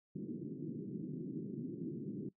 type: band-pass noise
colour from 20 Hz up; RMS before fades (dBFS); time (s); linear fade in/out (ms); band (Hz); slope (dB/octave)
pink; -43; 0.15-2.29; 5; 140 to 370; 48
effects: noise-tail reverb RT60 0.1 s tail -19 dB re dry